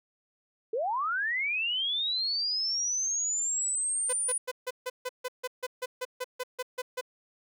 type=linear sweep; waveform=sine; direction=up; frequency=415.3 to 9660 Hz; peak=-27 dBFS; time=0.73-4.38 s; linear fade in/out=5 ms
type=tone bursts; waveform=sawtooth; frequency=504 Hz; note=B4; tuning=35 cents sharp; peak=-27 dBFS; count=16; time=4.09-7.012 s; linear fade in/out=10 ms; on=42 ms; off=150 ms
effects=none